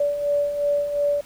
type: beating tone pair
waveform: sine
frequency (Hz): 576 / 578.8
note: D5 / D5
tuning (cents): -34 / -25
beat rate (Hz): 2.8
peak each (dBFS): -28 / -20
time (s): 0-1.21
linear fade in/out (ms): 5
effects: pink hiss -48 dBFS RMS until 1.25 s